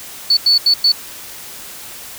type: tone bursts at uneven times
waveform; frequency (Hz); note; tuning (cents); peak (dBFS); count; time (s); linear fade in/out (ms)
sine; 4455; C#8; +8; -8; 4; 0.3-0.37 / 0.46-0.58 / 0.66-0.74 / 0.84-0.92; 5
effects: white hiss -33 dBFS RMS until 2.18 s